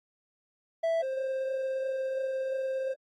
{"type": "tone pair in turn", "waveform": "triangle", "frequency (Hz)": [659.3, 528.3], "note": ["E5", "C5"], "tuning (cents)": [0, 17], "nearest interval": "major third", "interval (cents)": 383, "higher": "first", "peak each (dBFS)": [-23, -28], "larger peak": "first", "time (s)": [[0.83, 1.02], [1.02, 2.94]], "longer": "second", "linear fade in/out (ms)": 10, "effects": ["AAC 32 kbps"]}